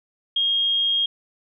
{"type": "tone", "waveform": "sine", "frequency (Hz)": 3247, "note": "G#7", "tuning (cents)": -40, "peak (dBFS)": -18, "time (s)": [0.36, 1.06], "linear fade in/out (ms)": 5, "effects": []}